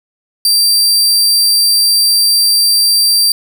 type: tone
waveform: sawtooth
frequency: 4699 Hz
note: D8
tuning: in tune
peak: -5 dBFS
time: 0.45-3.32 s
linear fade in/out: 2 ms
effects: none